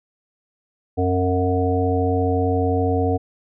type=harmonic tone with a mistuned harmonic; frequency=91.5 Hz; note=F#2; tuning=19 cents flat; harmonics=1 / 3 / 5 / 7 / 8; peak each=-21 / -23 / -22 / -30 / -25 dBFS; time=0.97-3.18 s; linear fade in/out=20 ms; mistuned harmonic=3; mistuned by=-19 cents; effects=none